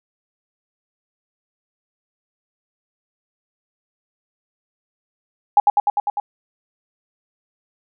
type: tone with echo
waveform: sine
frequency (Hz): 821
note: G#5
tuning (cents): -20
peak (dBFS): -7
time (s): 5.57-5.6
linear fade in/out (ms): 2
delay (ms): 100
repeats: 6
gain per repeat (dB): -2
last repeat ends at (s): 6.2
effects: none